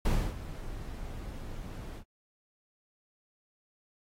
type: noise with ADSR envelope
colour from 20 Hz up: brown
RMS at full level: -24 dBFS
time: 0.05-2.04 s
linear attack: 5 ms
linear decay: 280 ms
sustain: -16 dB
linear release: 68 ms
effects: AAC 48 kbps